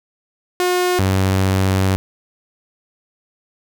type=tone pair in turn; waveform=sawtooth; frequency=360 / 95.35 Hz; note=F#4 / G2; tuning=-47 / -47 cents; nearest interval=octave + major seventh; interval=2300 cents; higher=first; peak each=-11 / -10 dBFS; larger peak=second; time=0.6-0.99 / 0.99-1.96 s; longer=second; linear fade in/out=0 ms; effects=none